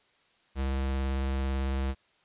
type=tone with vibrato; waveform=square; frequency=67 Hz; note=C2; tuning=42 cents sharp; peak=-28 dBFS; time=0.55-1.95 s; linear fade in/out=50 ms; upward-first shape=sine; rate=18 Hz; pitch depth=16 cents each way; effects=white hiss -66 dBFS RMS until 2.24 s + resampled to 8000 Hz